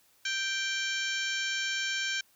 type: harmonic tone with a mistuned harmonic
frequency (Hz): 784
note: G5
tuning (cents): 0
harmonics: 2 / 3 / 4 / 5 / 6 / 7 / 8 / 9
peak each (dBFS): -33 / -36 / -36 / -41 / -43 / -40 / -42 / -45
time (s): 0.25-2.21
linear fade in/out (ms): 5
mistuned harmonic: 6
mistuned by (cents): -100
effects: white hiss -65 dBFS RMS until 2.35 s